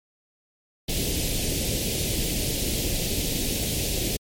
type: band-stop noise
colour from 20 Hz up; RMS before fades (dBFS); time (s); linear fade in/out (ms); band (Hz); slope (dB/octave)
pink; -26; 0.88-4.17; 10; 560 to 2600; 24
effects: MP3 64 kbps